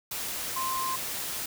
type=tone in noise; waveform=sine; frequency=1046.5 Hz; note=C6; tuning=in tune; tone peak=-29 dBFS; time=0.56-0.96 s; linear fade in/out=5 ms; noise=white; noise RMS=-34 dBFS; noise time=0.11-1.46 s; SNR=+2 dB; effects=none